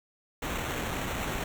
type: noise with sample-and-hold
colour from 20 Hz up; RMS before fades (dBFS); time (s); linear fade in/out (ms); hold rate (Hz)
pink; -33; 0.42-1.44; 5; 4900
effects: none